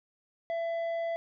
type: tone with tanh clipping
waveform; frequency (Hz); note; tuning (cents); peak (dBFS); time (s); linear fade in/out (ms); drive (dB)
triangle; 669; E5; +25; -31; 0.5-1.16; 0; 11
effects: none